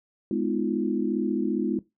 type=chord; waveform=sine; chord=F half-diminished seventh; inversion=first; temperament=just; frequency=209.5 / 251.4 / 314.3 / 349.2 Hz; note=Ab3 / Cb4 / Eb4 / F4; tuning=+15 / +31 / +18 / 0 cents; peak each=-28 / -29 / -29 / -29 dBFS; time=0.31-1.79 s; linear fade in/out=2 ms; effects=noise-tail reverb RT60 0.2 s tail -18 dB re dry